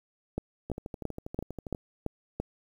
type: two click trains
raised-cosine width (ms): 2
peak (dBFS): -17 / -24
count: 7 / 14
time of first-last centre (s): 0.38-2.4 / 0.7-1.748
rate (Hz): 2.97 / 12.4
effects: 9-bit